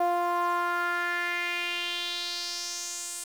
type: tone with band-pass filter sweep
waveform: sawtooth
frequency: 349.2 Hz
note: F4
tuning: in tune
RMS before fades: -30 dBFS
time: 0-3.24 s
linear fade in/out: 5 ms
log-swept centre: 730 to 8700 Hz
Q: 3.4
effects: 8-bit